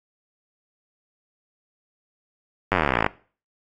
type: slowing click train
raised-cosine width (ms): 0.5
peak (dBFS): -4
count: 25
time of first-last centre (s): 2.72-3.064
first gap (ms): 10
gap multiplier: 1.03
effects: noise-tail reverb RT60 0.4 s tail -20 dB re dry + AAC 32 kbps